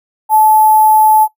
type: tone with sample-and-hold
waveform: sine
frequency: 865 Hz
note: A5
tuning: 30 cents flat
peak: -5 dBFS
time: 0.29-1.28 s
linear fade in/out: 50 ms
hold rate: 11025 Hz
effects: noise-tail reverb RT60 0.1 s tail -17 dB re dry